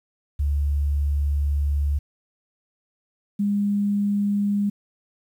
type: tone pair in turn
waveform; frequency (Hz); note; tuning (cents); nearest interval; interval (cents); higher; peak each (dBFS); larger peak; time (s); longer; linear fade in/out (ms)
sine; 72 / 203.3; D2 / G#3; -34 / -37; octave + tritone; 1797; second; -19; neither; 0.39-1.99 / 3.39-4.7; first; 10
effects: 9-bit